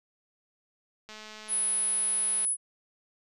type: click train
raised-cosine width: 0.2 ms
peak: -28 dBFS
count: 293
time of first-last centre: 1.09-2.448 s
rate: 215 Hz
type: tone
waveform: sine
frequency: 10160 Hz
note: D#9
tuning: 35 cents sharp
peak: -25 dBFS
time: 1.48-2.57 s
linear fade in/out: 50 ms
effects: none